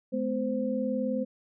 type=tone cluster; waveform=sine; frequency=212.9 / 252 / 519 Hz; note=G#3 / B3 / C5; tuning=+43 / +35 / -14 cents; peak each=-31 dBFS; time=0.12-1.25 s; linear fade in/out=20 ms; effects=none